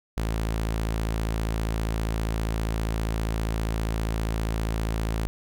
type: tone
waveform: sawtooth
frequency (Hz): 55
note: A1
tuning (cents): 0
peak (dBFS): -21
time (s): 0.17-5.27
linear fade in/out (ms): 0
effects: none